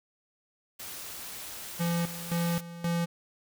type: noise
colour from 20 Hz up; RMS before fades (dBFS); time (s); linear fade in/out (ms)
white; -41; 0.79-2.61; 10
type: tone with tremolo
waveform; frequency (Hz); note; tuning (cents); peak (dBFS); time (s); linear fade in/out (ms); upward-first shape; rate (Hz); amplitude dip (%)
square; 170.4; F3; -42; -27; 1.79-3.06; 20; square; 1.9; 80
effects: none